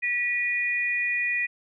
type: tone pair together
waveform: sine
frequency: 1942 / 2451 Hz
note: B6 / D#7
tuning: -30 / -27 cents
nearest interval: major third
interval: 403 cents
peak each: -26 dBFS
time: 0.02-1.47 s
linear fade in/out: 20 ms
effects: none